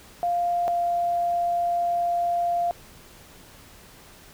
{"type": "tone pair in turn", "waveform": "sine", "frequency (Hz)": [698.5, 694.8], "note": ["F5", "F5"], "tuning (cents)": [0, -9], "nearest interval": "unison", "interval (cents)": 9, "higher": "first", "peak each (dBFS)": -21, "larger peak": "neither", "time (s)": [[0.23, 0.68], [0.68, 2.71]], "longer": "second", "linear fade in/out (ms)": 0, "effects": ["pink hiss -49 dBFS RMS until 4.33 s"]}